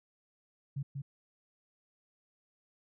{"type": "tone with echo", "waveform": "sine", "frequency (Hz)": 138.9, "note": "C#3", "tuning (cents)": 4, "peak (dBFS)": -33, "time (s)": [0.76, 0.83], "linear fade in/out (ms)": 10, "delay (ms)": 190, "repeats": 1, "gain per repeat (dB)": -3, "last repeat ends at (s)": 1.02, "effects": []}